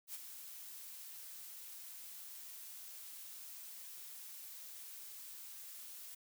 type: noise with ADSR envelope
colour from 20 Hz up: blue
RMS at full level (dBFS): -44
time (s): 0.07-6.15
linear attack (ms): 75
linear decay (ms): 24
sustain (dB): -7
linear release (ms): 7
effects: none